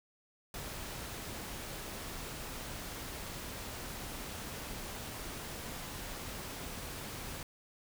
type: noise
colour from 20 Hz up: pink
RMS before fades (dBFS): -43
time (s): 0.54-7.43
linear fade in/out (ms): 2
effects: none